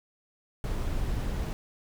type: noise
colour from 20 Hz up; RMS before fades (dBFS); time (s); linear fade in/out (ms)
brown; -30; 0.64-1.53; 0
effects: none